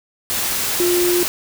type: tone in noise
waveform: sine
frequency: 353.3 Hz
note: F4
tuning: 20 cents sharp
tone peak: -15 dBFS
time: 0.8-1.23 s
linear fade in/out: 0 ms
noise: white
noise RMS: -21 dBFS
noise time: 0.3-1.28 s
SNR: +3 dB
effects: none